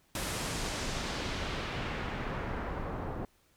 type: noise with low-pass filter sweep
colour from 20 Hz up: pink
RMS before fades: -36 dBFS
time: 0.15-3.25 s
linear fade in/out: 2 ms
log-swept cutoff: 12000 to 820 Hz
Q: 1
effects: pink hiss -68 dBFS RMS until 3.56 s

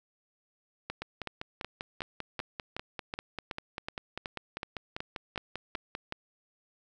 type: two click trains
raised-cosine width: 0.3 ms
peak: -19 / -20 dBFS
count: 15 / 26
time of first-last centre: 0.9-6.124 / 1.02-5.951 s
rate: 2.68 / 5.07 Hz
effects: none

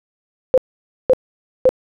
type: tone bursts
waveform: sine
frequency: 515 Hz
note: C5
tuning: 28 cents flat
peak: -7 dBFS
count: 3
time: 0.54-1.691 s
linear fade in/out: 0 ms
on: 37 ms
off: 520 ms
effects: none

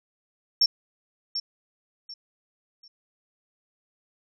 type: tone with echo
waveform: sine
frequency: 5450 Hz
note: F8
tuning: 43 cents flat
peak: -15 dBFS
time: 0.61-0.66 s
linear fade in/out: 5 ms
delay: 740 ms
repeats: 3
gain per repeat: -11 dB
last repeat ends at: 2.88 s
effects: tanh soft clip ceiling -12 dBFS

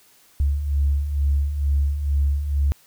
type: beating tone pair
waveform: sine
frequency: 69.3 / 71.5 Hz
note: C#2 / D2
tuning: 0 / -46 cents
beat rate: 2.2 Hz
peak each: -25 / -18 dBFS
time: 0.4-2.72 s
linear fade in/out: 0 ms
effects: tanh soft clip ceiling -11 dBFS + white hiss -55 dBFS RMS until 2.86 s

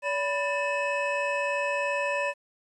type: tone cluster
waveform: triangle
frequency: 571 / 989 / 1776 / 2577 Hz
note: D5 / B5 / A6 / E7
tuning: -49 / +2 / +16 / -40 cents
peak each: -27 / -30 / -32 / -30 dBFS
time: 0.02-2.34 s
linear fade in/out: 50 ms
effects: resampled to 24000 Hz + 10-bit

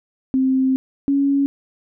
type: tone pair in turn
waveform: sine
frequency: 262.6 / 278.7 Hz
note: C4 / C#4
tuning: +6 / +9 cents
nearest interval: minor second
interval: 103 cents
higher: second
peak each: -14 dBFS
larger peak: neither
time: 0.34-0.76 / 1.08-1.46 s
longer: first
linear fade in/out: 0 ms
effects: none

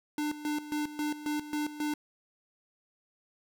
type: tone with tremolo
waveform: square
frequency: 298.9 Hz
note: D4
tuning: 31 cents sharp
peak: -30 dBFS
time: 0.18-1.94 s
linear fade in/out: 2 ms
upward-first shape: square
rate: 3.7 Hz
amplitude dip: 75%
effects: none

